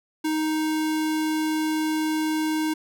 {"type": "tone", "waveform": "square", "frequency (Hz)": 312, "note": "D#4", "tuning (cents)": 5, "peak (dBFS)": -23, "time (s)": [0.24, 2.74], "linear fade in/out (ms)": 10, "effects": []}